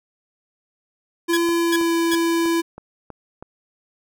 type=tone with pitch glide; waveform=square; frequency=339.2 to 334.3 Hz; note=E4 to E4; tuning=+50 to +24 cents; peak=-18 dBFS; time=1.28-2.62 s; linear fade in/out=20 ms; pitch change=-26 cents; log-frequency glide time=1.5-1.94 s
type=tone bursts; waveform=sawtooth; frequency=1674 Hz; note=G#6; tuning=13 cents sharp; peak=-16 dBFS; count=3; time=1.33-2.153 s; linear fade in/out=5 ms; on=41 ms; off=350 ms
type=click train; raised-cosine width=1 ms; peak=-22 dBFS; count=7; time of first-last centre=1.49-3.425 s; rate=3.1 Hz
effects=none